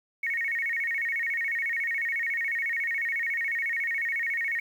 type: tone with vibrato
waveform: sine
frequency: 2028 Hz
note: B6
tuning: 45 cents sharp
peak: -26 dBFS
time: 0.23-4.6 s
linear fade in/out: 5 ms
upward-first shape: square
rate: 14 Hz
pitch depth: 150 cents each way
effects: 9-bit